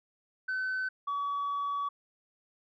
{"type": "tone pair in turn", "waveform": "sine", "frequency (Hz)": [1520, 1136.2], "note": ["F#6", "C#6"], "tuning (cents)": [46, 42], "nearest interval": "perfect fourth", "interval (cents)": 504, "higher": "first", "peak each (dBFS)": -28, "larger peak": "neither", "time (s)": [[0.48, 0.89], [1.07, 1.89]], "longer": "second", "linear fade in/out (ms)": 10, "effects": ["tanh soft clip ceiling -28 dBFS"]}